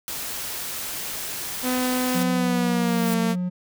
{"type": "noise", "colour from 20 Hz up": "white", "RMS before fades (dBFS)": -31, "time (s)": [0.08, 2.23], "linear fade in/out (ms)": 0}
{"type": "tone with pitch glide", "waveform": "sawtooth", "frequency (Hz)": [252.6, 227.7], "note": ["B3", "A#3"], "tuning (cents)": [39, -40], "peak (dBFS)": -18, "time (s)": [1.62, 3.36], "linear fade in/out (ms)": 50, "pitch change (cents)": -179, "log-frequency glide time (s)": [2.33, 3.15]}
{"type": "tone", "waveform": "triangle", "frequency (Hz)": 179.9, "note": "F#3", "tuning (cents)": -48, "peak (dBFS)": -21, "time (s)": [2.14, 3.5], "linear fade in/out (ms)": 20}
{"type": "noise with exponential growth", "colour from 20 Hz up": "blue", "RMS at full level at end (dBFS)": -31, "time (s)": [2.4, 3.14], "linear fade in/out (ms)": 0, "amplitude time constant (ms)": 160}
{"effects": []}